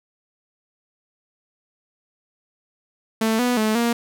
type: tone with pitch steps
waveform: sawtooth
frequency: 222 / 246.2 / 216.7 / 235.2 Hz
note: A3 / B3 / A3 / A#3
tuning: +16 / -5 / -26 / +16 cents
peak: -14 dBFS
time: 3.21-3.93 s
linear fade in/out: 5 ms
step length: 180 ms
effects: none